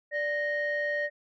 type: tone pair together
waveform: sine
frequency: 587 / 1863.6 Hz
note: D5 / A#6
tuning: -1 / -1 cents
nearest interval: octave + minor sixth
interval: 2000 cents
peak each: -29 / -28 dBFS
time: 0.11-1.1 s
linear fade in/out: 50 ms
effects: tanh soft clip ceiling -22 dBFS